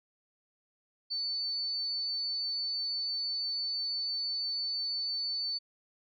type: tone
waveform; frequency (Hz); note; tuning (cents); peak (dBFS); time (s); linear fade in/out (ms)
sine; 4503; C#8; +26; -31; 1.1-5.59; 20
effects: none